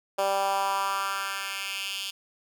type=tone with high-pass filter sweep; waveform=10% pulse; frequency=196 Hz; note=G3; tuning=in tune; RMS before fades=-29 dBFS; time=0.18-2.11 s; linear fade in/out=10 ms; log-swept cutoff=570 to 3400 Hz; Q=2.5; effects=none